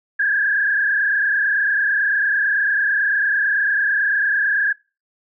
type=tone with frequency modulation; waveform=sine; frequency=1651 Hz; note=G#6; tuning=11 cents flat; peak=-15 dBFS; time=0.19-4.73 s; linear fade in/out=10 ms; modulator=29 Hz; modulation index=2.4; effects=noise-tail reverb RT60 0.3 s tail -25 dB re dry